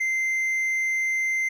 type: tone with hard clipping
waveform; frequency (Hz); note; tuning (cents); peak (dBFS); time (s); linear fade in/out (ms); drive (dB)
sine; 2081; C7; -10; -23; 0-1.49; 10; 3
effects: none